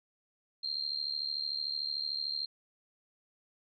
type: tone with amplitude modulation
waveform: sine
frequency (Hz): 4186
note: C8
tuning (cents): 0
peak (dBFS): -29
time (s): 0.63-2.46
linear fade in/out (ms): 10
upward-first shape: sine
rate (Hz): 73.4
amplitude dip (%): 85
effects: none